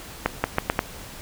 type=accelerating click train; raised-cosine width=0.5 ms; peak=-4 dBFS; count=5; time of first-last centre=0.26-0.791 s; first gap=180 ms; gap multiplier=0.8; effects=pink hiss -40 dBFS RMS until 1.21 s